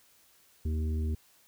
harmonic tone, 78 Hz, D#2, 5 cents sharp, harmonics 1 / 3 / 4 / 5, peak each -28 / -39 / -48 / -45 dBFS, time 0.65-1.15 s, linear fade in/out 5 ms, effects white hiss -63 dBFS RMS until 1.47 s

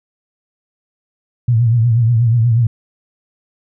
sine tone with vibrato, 116.54 Hz, A#2, in tune, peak -9 dBFS, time 1.48-2.67 s, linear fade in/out 5 ms, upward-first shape triangle, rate 8.3 Hz, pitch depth 110 cents each way, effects none

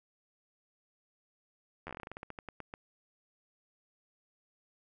slowing click train, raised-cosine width 0.5 ms, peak -27 dBFS, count 18, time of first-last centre 1.87-2.739 s, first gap 11 ms, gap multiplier 1.17, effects none

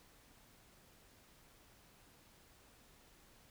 silence, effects pink hiss -65 dBFS RMS until 3.5 s

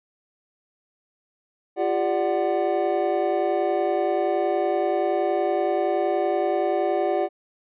triangle tone cluster, 347.8 / 398.4 / 588 / 744 Hz, F4 / G4 / D5 / F#5, -7 / +28 / +2 / +9 cents, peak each -24 dBFS, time 1.76-7.29 s, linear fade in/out 50 ms, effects resampled to 8000 Hz

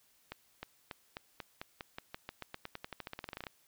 accelerating click train, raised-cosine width 0.3 ms, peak -25 dBFS, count 27, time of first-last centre 0.32-3.468 s, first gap 310 ms, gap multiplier 0.91, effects white hiss -69 dBFS RMS until 3.67 s

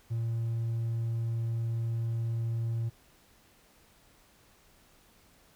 triangle tone, 115 Hz, A#2, 23 cents flat, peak -26 dBFS, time 0.1-2.9 s, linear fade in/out 20 ms, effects tanh soft clip ceiling -23 dBFS + pink hiss -62 dBFS RMS until 5.55 s

